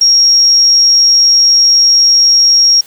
sine tone, 5588 Hz, F8, in tune, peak -4 dBFS, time 0.01-2.81 s, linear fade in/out 5 ms, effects white hiss -39 dBFS RMS until 2.86 s

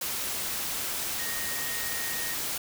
sine tone in noise, 1864.7 Hz, A#6, in tune, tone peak -37 dBFS, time 1.19-2.34 s, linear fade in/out 5 ms, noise white, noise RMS -32 dBFS, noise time 0.01-2.58 s, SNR -8 dB, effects none

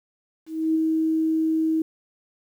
sine tone with ADSR envelope, 319.1 Hz, D#4, 44 cents sharp, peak -17 dBFS, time 0.46-1.82 s, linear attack 290 ms, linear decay 14 ms, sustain -2 dB, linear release 3 ms, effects 9-bit

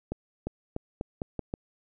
accelerating click train, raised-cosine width 2 ms, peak -18 dBFS, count 7, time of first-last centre 0.12-1.539 s, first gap 350 ms, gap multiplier 0.84, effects none

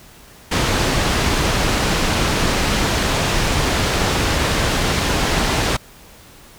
pink low-pass noise, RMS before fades -18 dBFS, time 0.51-5.77 s, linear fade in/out 10 ms, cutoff 6300 Hz, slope 12 dB/octave, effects pink hiss -44 dBFS RMS until 6.58 s

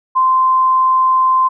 sine tone, 1039 Hz, C6, 12 cents flat, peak -9 dBFS, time 0.15-1.49 s, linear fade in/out 20 ms, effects none

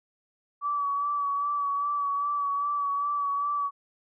sine tone with vibrato, 1145 Hz, D6, 44 cents flat, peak -25 dBFS, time 0.61-3.71 s, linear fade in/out 50 ms, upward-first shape sine, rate 2.5 Hz, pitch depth 29 cents each way, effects none

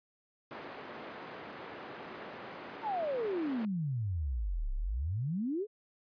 pink band-pass noise, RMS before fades -46 dBFS, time 0.51-3.65 s, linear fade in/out 0 ms, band 270 to 2000 Hz, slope 12 dB/octave
sine exponential two-way sweep, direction down then up, 932 to 31.31 to 448.6 Hz, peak -31 dBFS, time 2.82-5.67 s, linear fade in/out 50 ms, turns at 4.73 s
effects resampled to 11025 Hz

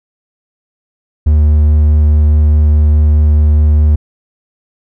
triangle tone, 75.4 Hz, D2, 46 cents sharp, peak -3 dBFS, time 1.26-3.96 s, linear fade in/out 10 ms, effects none

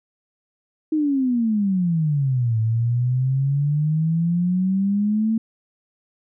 sine exponential two-way sweep, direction down then up, 317 to 110 to 225.8 Hz, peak -17 dBFS, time 0.92-5.38 s, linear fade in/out 5 ms, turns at 2.59 s, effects none

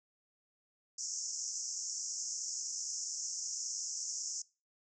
white band-pass noise, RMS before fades -40 dBFS, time 0.98-4.42 s, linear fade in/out 5 ms, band 5300 to 7300 Hz, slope 96 dB/octave, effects noise-tail reverb RT60 0.3 s tail -21 dB re dry

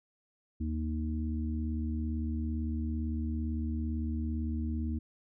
harmonic tone, 77.78 Hz, D#2, in tune, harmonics 1 / 3 / 4, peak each -32 / -36 / -41 dBFS, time 0.6-4.99 s, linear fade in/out 10 ms, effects none

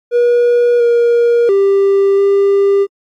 triangle tone with pitch steps, 481.1 / 473 / 394.7 / 397.8 Hz, B4 / A#4 / G4 / G4, -45 / +25 / +12 / +25 cents, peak -5 dBFS, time 0.11-2.87 s, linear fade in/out 50 ms, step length 690 ms, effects tanh soft clip ceiling -1 dBFS + AAC 64 kbps

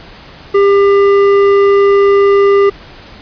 sine tone with hard clipping, 399.3 Hz, G4, 32 cents sharp, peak -7 dBFS, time 0.54-2.7 s, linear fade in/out 10 ms, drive 10 dB, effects pink hiss -35 dBFS RMS until 3.21 s + resampled to 11025 Hz

